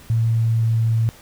sine tone with pitch glide, 113.8 to 113.14 Hz, A#2 to A2, -41 to +49 cents, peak -15 dBFS, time 0.1-1.09 s, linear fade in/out 0 ms, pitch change -10 cents, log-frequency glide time 0.32-0.93 s, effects pink hiss -46 dBFS RMS until 1.21 s

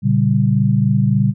sine chord, G diminished, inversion first, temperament just, 117.6 / 141.12 / 196 Hz, Bb2 / Db3 / G3, +16 / +31 / 0 cents, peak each -16 dBFS, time 0.02-1.34 s, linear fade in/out 50 ms, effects none

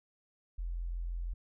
sine tone, 43 Hz, F1, 26 cents flat, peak -34 dBFS, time 0.58-1.34 s, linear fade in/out 10 ms, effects none

